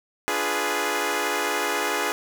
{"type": "chord", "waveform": "10% pulse", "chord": "D diminished seventh", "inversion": "none", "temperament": "equal with one note detuned", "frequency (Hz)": [293.7, 349.2, 417, 493.9], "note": ["D4", "F4", "Ab4", "Cb5"], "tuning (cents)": [0, 0, 7, 0], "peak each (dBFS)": [-23, -22, -18, -21], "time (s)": [0.28, 2.12], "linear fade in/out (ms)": 0, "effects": []}